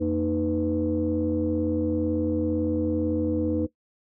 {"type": "tone cluster", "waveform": "sine", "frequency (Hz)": [87.6, 231.5, 309.4, 496.4], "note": ["F2", "A#3", "D#4", "B4"], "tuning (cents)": [6, -12, -10, 9], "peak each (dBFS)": [-30, -29, -24, -28], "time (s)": [0, 3.67], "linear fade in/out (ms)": 20, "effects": ["noise-tail reverb RT60 0.1 s tail -17 dB re dry", "tanh soft clip ceiling -14 dBFS"]}